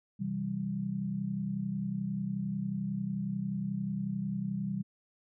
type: chord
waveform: sine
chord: C major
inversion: none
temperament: equal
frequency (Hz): 130.81 / 164.81 / 196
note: C3 / E3 / G3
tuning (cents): 0 / 0 / 0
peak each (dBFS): -39 / -38 / -33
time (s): 0.19-4.83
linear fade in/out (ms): 20
effects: none